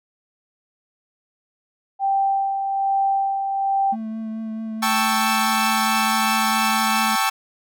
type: tone with tremolo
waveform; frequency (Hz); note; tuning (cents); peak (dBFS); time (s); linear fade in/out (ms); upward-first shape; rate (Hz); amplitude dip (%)
sine; 784; G5; 0; -16; 1.99-3.96; 50; sine; 1.2; 45
type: tone with vibrato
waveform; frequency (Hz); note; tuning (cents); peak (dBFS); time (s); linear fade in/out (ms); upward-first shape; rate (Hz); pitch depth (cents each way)
triangle; 221.2; A3; +9; -24; 3.92-7.16; 10; triangle; 4.6; 18
type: chord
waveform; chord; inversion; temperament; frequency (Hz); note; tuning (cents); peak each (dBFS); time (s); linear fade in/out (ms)
sawtooth; A dominant seventh; third; equal; 784 / 880 / 1108.7 / 1318.5; G5 / A5 / C#6 / E6; 0 / 0 / 0 / 0; -20; 4.82-7.3; 10
effects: none